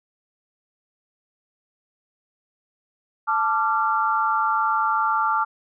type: chord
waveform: sine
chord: D minor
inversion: second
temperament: equal with one note detuned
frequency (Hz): 880 / 1174.7 / 1376.9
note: A5 / D6 / F6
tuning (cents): 0 / 0 / -25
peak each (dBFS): -23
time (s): 3.27-5.45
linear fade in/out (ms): 20
effects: none